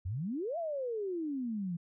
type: exponential two-way sweep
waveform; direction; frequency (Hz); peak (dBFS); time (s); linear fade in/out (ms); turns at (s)
sine; up then down; 82.41 to 698.5 to 164.9; -33; 0.05-1.77; 10; 0.58
effects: none